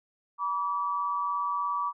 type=tone pair together; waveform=sine; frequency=968 / 1151.2 Hz; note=B5 / D6; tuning=-35 / -35 cents; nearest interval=minor third; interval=300 cents; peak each=-32 / -28 dBFS; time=0.38-1.93 s; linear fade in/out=50 ms; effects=none